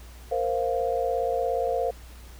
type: chord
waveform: sine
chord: Bb suspended second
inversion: none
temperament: equal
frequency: 466.2 / 523.3 / 698.5 Hz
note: Bb4 / C5 / F5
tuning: 0 / 0 / 0 cents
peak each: -28 / -27 / -28 dBFS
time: 0.31-1.91 s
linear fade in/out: 10 ms
effects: added 60 Hz sine -43 dBFS peak until 2.39 s + pink hiss -51 dBFS RMS until 2.39 s